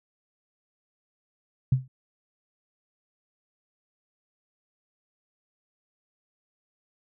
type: tone with exponential decay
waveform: sine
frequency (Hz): 129.8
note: C3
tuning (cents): -13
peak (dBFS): -14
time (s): 1.72-1.88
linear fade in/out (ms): 5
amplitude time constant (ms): 34
effects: none